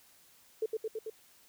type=tone with echo; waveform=sine; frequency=440 Hz; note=A4; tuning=in tune; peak=-28 dBFS; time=0.62-0.66 s; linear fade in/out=5 ms; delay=110 ms; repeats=4; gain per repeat=-2 dB; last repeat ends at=1.1 s; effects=white hiss -62 dBFS RMS until 1.48 s